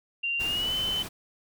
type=tone with pitch glide; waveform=sine; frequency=2774 to 3043 Hz; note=F7 to F#7; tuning=-12 to +48 cents; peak=-26 dBFS; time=0.23-1.03 s; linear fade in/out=10 ms; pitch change=+160 cents; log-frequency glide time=0.44-0.74 s
type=noise; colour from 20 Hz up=pink; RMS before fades=-38 dBFS; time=0.39-1.09 s; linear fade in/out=20 ms
effects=none